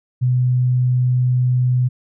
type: tone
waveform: sine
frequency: 125.6 Hz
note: B2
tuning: 30 cents sharp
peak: -13 dBFS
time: 0.21-1.89 s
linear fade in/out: 20 ms
effects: none